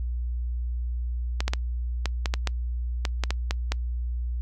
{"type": "clicks", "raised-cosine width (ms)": 0.2, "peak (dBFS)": -9, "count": 12, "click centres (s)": [1.405, 1.48, 1.535, 2.057, 2.258, 2.339, 2.473, 3.052, 3.237, 3.306, 3.509, 3.72], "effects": ["noise-tail reverb RT60 0.1 s tail -26 dB re dry", "added 60 Hz sine -26 dBFS peak until 4.41 s"]}